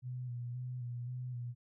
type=tone with vibrato; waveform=sine; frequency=123.3 Hz; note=B2; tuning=2 cents flat; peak=-38 dBFS; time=0.02-1.55 s; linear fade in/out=50 ms; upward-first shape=square; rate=1.9 Hz; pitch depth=32 cents each way; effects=none